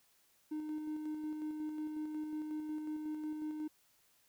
triangle tone with tremolo, 306.6 Hz, D#4, 25 cents flat, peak -34 dBFS, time 0.51-3.68 s, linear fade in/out 10 ms, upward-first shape square, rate 5.5 Hz, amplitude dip 35%, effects tanh soft clip ceiling -30 dBFS + white hiss -71 dBFS RMS until 4.28 s

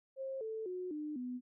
sine tone with pitch steps, 534 / 441.3 / 364.7 / 301.4 / 249.1 Hz, C5 / A4 / F#4 / D4 / B3, +35 / +5 / -25 / +45 / +15 cents, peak -38 dBFS, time 0.16-1.41 s, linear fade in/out 50 ms, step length 250 ms, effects none

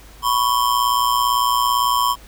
square ring-modulated tone, 1047 Hz, C6, 1 cent sharp, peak -13 dBFS, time 0.22-2.16 s, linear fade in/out 50 ms, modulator 58.9 Hz, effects added 50 Hz sine -42 dBFS peak until 2.27 s + pink hiss -46 dBFS RMS until 2.27 s

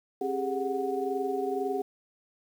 sine tone cluster, 269.1 / 398.3 / 420.3 / 736 Hz, C4 / G4 / G#4 / F#5, +49 / +28 / +21 / -9 cents, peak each -36 / -30 / -35 / -34 dBFS, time 0.21-1.82 s, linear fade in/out 5 ms, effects 9-bit

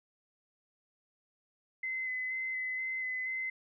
sine tone with vibrato, 2040 Hz, C7, 44 cents flat, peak -33 dBFS, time 1.83-3.5 s, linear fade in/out 5 ms, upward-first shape square, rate 2.1 Hz, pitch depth 13 cents each way, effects none

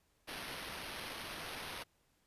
white noise with sample-and-hold, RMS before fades -45 dBFS, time 0.27-1.84 s, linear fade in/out 20 ms, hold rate 7350 Hz, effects pink hiss -75 dBFS RMS until 2.26 s + resampled to 32000 Hz

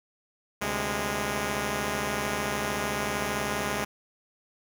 5% pulse tone cluster, 73.1 / 130.5 / 205.9 Hz, D2 / C3 / G#3, -7 / -4 / -15 cents, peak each -23 / -24 / -18 dBFS, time 0.61-3.85 s, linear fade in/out 10 ms, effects none

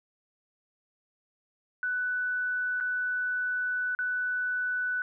sine tone with dropouts, 1490 Hz, F#6, 12 cents sharp, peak -27 dBFS, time 1.83-5.02 s, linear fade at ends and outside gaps 1 ms, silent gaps 2.802-2.808 / 3.95-3.989 s, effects none

